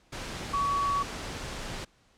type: tone in noise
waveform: sine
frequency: 1129 Hz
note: C#6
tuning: 31 cents sharp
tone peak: -25 dBFS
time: 0.53-1.03 s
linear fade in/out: 10 ms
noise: pink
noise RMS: -37 dBFS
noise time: 0.12-1.85 s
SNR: +9 dB
effects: pink hiss -64 dBFS RMS until 2.17 s + low-pass 7000 Hz 12 dB/octave